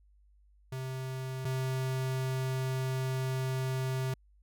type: tone pair in turn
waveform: square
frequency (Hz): 130.81 / 130.81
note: C3 / C3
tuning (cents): 0 / 0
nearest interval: unison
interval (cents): 0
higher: neither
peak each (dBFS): -36 / -31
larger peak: second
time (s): 0.72-1.45 / 1.45-4.14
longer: second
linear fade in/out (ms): 5
effects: added 50 Hz sine -60 dBFS peak until 4.42 s